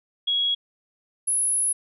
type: tone pair in turn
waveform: sine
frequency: 3322 / 10547 Hz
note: G#7 / E9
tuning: 0 / 0 cents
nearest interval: octave + minor sixth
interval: 2000 cents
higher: second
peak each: -20 dBFS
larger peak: neither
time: 0.27-0.55 / 1.27-1.73 s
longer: second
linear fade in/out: 10 ms
effects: none